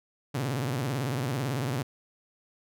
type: tone with vibrato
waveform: sawtooth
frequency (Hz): 130.81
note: C3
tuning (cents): 0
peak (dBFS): -24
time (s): 0.34-1.83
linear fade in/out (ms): 10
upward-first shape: sine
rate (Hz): 18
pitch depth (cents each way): 210
effects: none